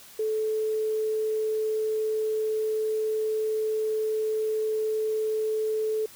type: tone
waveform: sine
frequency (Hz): 434.7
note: A4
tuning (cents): -21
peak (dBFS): -24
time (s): 0.19-6.06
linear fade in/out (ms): 5
effects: white hiss -49 dBFS RMS until 6.15 s